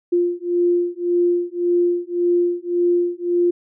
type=beating tone pair; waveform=sine; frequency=349.2 / 351 Hz; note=F4 / F4; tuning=0 / +9 cents; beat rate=1.8 Hz; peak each=-19 / -19 dBFS; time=0.12-3.51 s; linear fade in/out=10 ms; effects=none